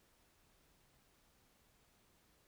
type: silence
effects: pink hiss -72 dBFS RMS until 2.47 s